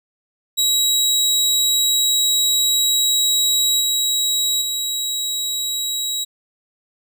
25% pulse tone with level steps, 3857 Hz, B7, 42 cents flat, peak -11 / -13 / -17 dBFS, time 0.57-6.25 s, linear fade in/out 20 ms, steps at 3.8 / 4.61 s, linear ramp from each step 10 ms, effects none

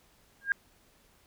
sine tone with exponential growth, 1616 Hz, G#6, 48 cents flat, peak -19 dBFS, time 0.41-0.52 s, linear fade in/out 1 ms, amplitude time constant 22 ms, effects pink hiss -64 dBFS RMS until 1.26 s

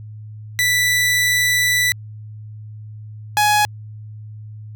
sawtooth tone pair in turn, 1975.5 / 837.8 Hz, B6 / G#5, 0 / +15 cents, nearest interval octave + minor third, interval 1485 cents, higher first, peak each -11 / -9 dBFS, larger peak second, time 0.59-1.92 / 3.37-3.65 s, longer first, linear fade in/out 0 ms, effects added 107 Hz sine -32 dBFS peak until 4.75 s

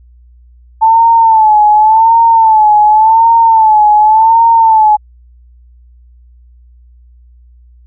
sine tone with vibrato, 880 Hz, A5, in tune, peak -3 dBFS, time 0.81-4.97 s, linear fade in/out 20 ms, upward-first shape sine, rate 0.89 Hz, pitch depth 78 cents each way, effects added 60 Hz sine -38 dBFS peak until 7.86 s

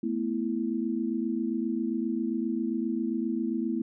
sine chord, A suspended second, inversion none, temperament just, 220 / 247.5 / 330 Hz, A3 / B3 / E4, 0 / +4 / +2 cents, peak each -31 dBFS, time 0.03-3.82 s, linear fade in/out 5 ms, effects none

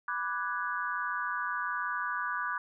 sine chord, G# half-diminished seventh, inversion first, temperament equal, 987.8 / 1174.7 / 1480 / 1661.2 Hz, B5 / D6 / F#6 / G#6, 0 / 0 / 0 / 0 cents, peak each -38 / -35 / -35 / -38 dBFS, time 0.08-2.58 s, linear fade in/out 2 ms, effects none

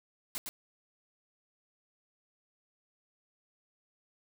white noise with echo, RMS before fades -37 dBFS, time 0.35-0.38 s, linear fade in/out 0 ms, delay 110 ms, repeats 1, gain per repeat -3 dB, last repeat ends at 0.49 s, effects none

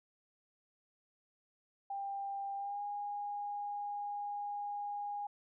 sine tone with pitch glide, 794 to 819.2 Hz, G5 to G#5, +22 to -24 cents, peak -37 dBFS, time 1.9-5.27 s, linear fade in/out 5 ms, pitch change +54 cents, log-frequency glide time 2.56-2.82 s, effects none

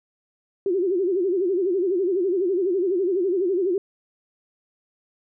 sine tone with vibrato, 370 Hz, F#4, in tune, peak -19 dBFS, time 0.66-3.78 s, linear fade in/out 2 ms, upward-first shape sine, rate 12 Hz, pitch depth 140 cents each way, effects none

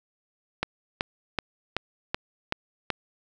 click train, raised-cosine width 0.3 ms, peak -9 dBFS, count 7, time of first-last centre 0.63-2.903 s, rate 2.64 Hz, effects none

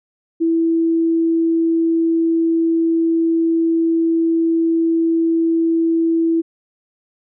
sine tone, 329.6 Hz, E4, in tune, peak -13 dBFS, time 0.4-6.42 s, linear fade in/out 20 ms, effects none

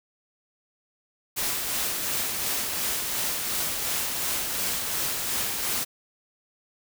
white noise with tremolo, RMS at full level -27 dBFS, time 1.36-5.85 s, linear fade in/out 20 ms, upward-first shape sine, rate 2.8 Hz, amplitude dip 30%, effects none

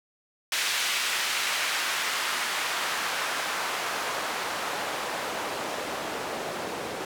white noise with band-pass filter sweep, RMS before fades -30 dBFS, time 0.52-7.05 s, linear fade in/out 2 ms, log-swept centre 2400 to 430 Hz, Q 0.82, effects none

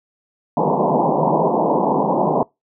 white band-pass noise, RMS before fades -17 dBFS, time 0.57-2.43 s, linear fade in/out 2 ms, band 140 to 1000 Hz, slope 96 dB/octave, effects noise-tail reverb RT60 0.2 s tail -25 dB re dry

